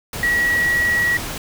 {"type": "tone in noise", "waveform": "sine", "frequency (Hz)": 1920, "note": "B6", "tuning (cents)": -49, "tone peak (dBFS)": -15, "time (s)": [0.23, 1.17], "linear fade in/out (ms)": 2, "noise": "pink", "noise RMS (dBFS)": -28, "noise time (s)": [0.13, 1.38], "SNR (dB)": 10, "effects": []}